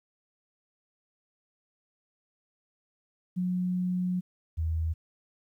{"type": "tone pair in turn", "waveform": "sine", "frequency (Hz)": [181.2, 80.72], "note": ["F#3", "E2"], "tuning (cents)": [-36, -36], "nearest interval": "octave + major second", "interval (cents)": 1400, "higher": "first", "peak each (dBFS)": [-26, -26], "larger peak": "neither", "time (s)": [[3.36, 4.21], [4.57, 4.94]], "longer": "first", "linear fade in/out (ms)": 20, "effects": ["11-bit"]}